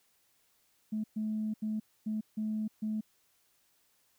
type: tone bursts at uneven times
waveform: sine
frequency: 215.9 Hz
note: A3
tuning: 33 cents flat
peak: -30 dBFS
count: 6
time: 0.92-1.04 / 1.16-1.54 / 1.62-1.8 / 2.06-2.21 / 2.37-2.68 / 2.82-3.01 s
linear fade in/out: 10 ms
effects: tanh soft clip ceiling -26 dBFS + white hiss -71 dBFS RMS until 4.18 s